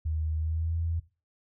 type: tone with pitch glide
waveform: sine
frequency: 78.5 to 82.98 Hz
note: D#2 to E2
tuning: +16 to +12 cents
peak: -27 dBFS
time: 0.05-1 s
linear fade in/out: 10 ms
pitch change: +96 cents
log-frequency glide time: 0.38-0.76 s
effects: noise-tail reverb RT60 0.3 s tail -17 dB re dry